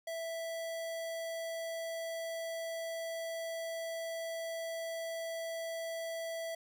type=tone; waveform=square; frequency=659.3 Hz; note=E5; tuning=in tune; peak=-38 dBFS; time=0.07-6.55 s; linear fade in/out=5 ms; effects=none